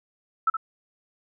sine tone with echo, 1318.5 Hz, E6, in tune, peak -17 dBFS, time 0.47-0.5 s, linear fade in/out 5 ms, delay 69 ms, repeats 1, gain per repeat -8 dB, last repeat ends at 0.569 s, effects none

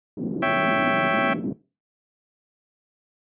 white band-pass noise, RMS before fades -28 dBFS, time 0.17-1.53 s, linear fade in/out 5 ms, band 170 to 300 Hz, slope 24 dB/octave
20% pulse chord, C# diminished, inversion none, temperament equal, 554.4 / 659.3 / 784 Hz, C#5 / E5 / G5, 0 / 0 / 0 cents, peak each -20 / -18 / -20 dBFS, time 0.42-1.34 s, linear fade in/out 10 ms
effects noise-tail reverb RT60 0.3 s tail -17 dB re dry + resampled to 8000 Hz

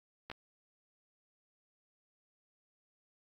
clicks, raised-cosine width 0.3 ms, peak -26 dBFS, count 2, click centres 0.3 / 0.315 s, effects AAC 48 kbps

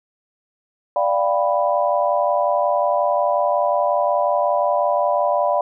sine chord, G dominant seventh, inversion second, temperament equal, 587.3 / 698.5 / 784 / 987.8 Hz, D5 / F5 / G5 / B5, 0 / 0 / 0 / 0 cents, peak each -19 / -21 / -25 / -22 dBFS, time 0.96-5.61 s, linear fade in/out 2 ms, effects none

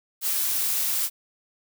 blue noise, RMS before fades -25 dBFS, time 0.21-1.1 s, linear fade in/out 50 ms, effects none

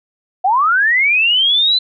sine linear sweep, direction up, 709 to 4063 Hz, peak -10 dBFS, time 0.44-1.79 s, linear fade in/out 10 ms, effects none

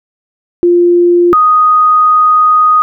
sine tone pair in turn, 349.2 / 1244.4 Hz, F4 / D#6, 0 / 0 cents, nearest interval octave + minor seventh, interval 2200 cents, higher second, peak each -4 dBFS, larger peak neither, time 0.63-1.33 / 1.33-2.82 s, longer second, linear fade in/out 0 ms, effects none

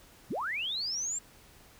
sine linear sweep, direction up, 115.7 to 7530 Hz, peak -31 dBFS, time 0.3-1.19 s, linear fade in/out 10 ms, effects pink hiss -57 dBFS RMS until 1.79 s

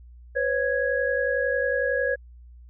sine tone cluster, 500 / 551 / 1661 Hz, B4 / C#5 / G#6, +21 / -11 / 0 cents, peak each -26 dBFS, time 0.35-2.16 s, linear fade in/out 20 ms, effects added 60 Hz sine -44 dBFS peak until 2.69 s

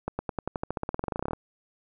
accelerating click train, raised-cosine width 1 ms, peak -15 dBFS, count 23, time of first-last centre 0.08-1.333 s, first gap 110 ms, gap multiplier 0.93, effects none

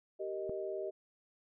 sine chord, Eb major, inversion first, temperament just, 388.9 / 466.7 / 622.3 Hz, G4 / Bb4 / Eb5, -14 / +2 / 0 cents, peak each -39 / -45 / -40 dBFS, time 0.19-0.91 s, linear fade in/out 20 ms
click, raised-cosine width 2 ms, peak -29 dBFS, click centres 0.495 s
effects none

